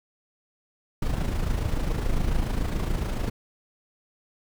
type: noise with amplitude modulation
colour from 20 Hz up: brown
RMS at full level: -23 dBFS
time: 1.02-3.3 s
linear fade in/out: 5 ms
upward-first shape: sine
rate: 27.1 Hz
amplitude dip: 55%
effects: none